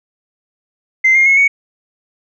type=tone with pitch steps; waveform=sine; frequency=2076 / 2126 / 2177 / 2229 Hz; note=C7 / C7 / C#7 / C#7; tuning=-14 / +27 / -32 / +9 cents; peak=-6 dBFS; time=1.04-1.48 s; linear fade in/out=10 ms; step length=110 ms; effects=tanh soft clip ceiling -3 dBFS